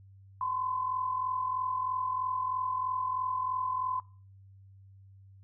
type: tone pair together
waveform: sine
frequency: 1016.9 / 1060 Hz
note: C6 / C6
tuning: -50 / +22 cents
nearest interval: minor second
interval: 72 cents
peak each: -30 / -37 dBFS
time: 0.41-4 s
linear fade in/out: 2 ms
effects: noise-tail reverb RT60 0.4 s tail -21 dB re dry + added 97 Hz sine -52 dBFS peak until 5.43 s